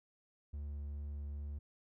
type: tone with vibrato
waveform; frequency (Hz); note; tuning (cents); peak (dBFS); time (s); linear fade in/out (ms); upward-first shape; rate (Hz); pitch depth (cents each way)
triangle; 72.4; D2; -24; -38; 0.53-1.59; 10; triangle; 2.4; 9
effects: none